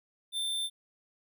square tone, 3564 Hz, A7, 22 cents sharp, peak -31 dBFS, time 0.32-0.7 s, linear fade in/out 50 ms, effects none

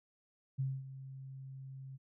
sine tone with ADSR envelope, 133.8 Hz, C3, 39 cents sharp, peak -31 dBFS, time 0.58-1.98 s, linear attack 19 ms, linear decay 230 ms, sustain -14 dB, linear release 29 ms, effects none

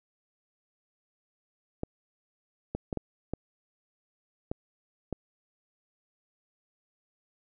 clicks, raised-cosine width 2 ms, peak -18 dBFS, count 7, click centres 1.834 / 2.75 / 2.928 / 2.973 / 3.336 / 4.515 / 5.127 s, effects none

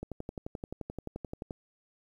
click train, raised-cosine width 2 ms, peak -24 dBFS, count 18, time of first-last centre 0.03-1.508 s, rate 11.5 Hz, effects 10-bit

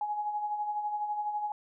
sine tone with tremolo, 837 Hz, G#5, 13 cents sharp, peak -28 dBFS, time 0.01-1.52 s, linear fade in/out 2 ms, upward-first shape sine, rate 12 Hz, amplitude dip 50%, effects none

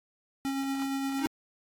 square tone with tremolo, 272.3 Hz, C#4, 31 cents flat, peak -29 dBFS, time 0.45-1.27 s, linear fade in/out 0 ms, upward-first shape sine, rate 8.6 Hz, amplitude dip 25%
square tone with exponential growth, 311.1 Hz, D#4, in tune, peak -23 dBFS, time 1.16-1.26 s, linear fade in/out 1 ms, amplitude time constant 20 ms
effects AAC 64 kbps

